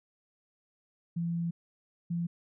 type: tone pair in turn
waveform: sine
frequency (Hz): 169.4 / 170.78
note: E3 / F3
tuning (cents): +48 / -38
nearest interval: unison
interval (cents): 14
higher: second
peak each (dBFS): -29 / -29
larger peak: neither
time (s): 1.16-1.51 / 2.1-2.27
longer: first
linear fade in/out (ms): 10
effects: none